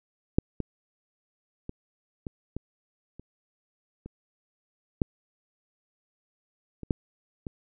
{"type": "clicks", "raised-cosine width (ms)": 3, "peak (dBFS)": [-7, -17, -22, -21, -20, -30, -27, -10, -25, -11, -22], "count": 11, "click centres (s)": [0.385, 0.603, 1.694, 2.268, 2.566, 3.196, 4.06, 5.018, 6.833, 6.908, 7.468], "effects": []}